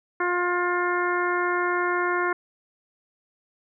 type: harmonic tone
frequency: 354.4 Hz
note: F4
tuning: 25 cents sharp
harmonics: 1 / 2 / 3 / 4 / 5 / 6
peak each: -26 / -32 / -27 / -28 / -31 / -35 dBFS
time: 0.2-2.33 s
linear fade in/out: 5 ms
effects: none